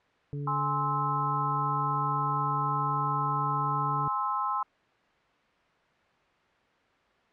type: harmonic tone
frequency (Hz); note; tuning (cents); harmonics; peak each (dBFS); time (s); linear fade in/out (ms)
143.6; D3; -39; 1 / 2 / 3; -32 / -42 / -43; 0.33-4.08; 0
type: chord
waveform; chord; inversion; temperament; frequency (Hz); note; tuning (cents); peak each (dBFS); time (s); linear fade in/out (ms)
sine; Ab augmented; none; equal with one note detuned; 830.6 / 1046.5 / 1302.6; Ab5 / C6 / E6; 0 / 0 / -21; -34 / -29 / -31; 0.47-4.63; 5
effects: white hiss -64 dBFS RMS until 7.32 s + low-pass 2000 Hz 12 dB/octave